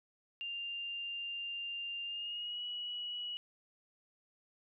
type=tone with pitch glide; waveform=sine; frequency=2794 to 2926 Hz; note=F7 to F#7; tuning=0 to -20 cents; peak=-38 dBFS; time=0.41-3.37 s; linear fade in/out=0 ms; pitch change=+80 cents; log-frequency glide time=2.05-2.62 s; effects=none